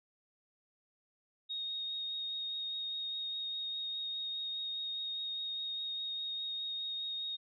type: tone with vibrato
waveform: sine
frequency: 3729 Hz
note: A#7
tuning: in tune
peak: -36 dBFS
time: 1.49-7.37 s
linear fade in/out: 20 ms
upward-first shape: triangle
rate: 4.9 Hz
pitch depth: 12 cents each way
effects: none